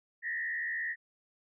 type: tone with frequency modulation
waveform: sine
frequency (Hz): 1864.7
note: A#6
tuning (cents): 0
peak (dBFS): -32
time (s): 0.22-0.96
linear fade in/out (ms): 50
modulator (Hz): 77.1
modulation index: 1.2
effects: none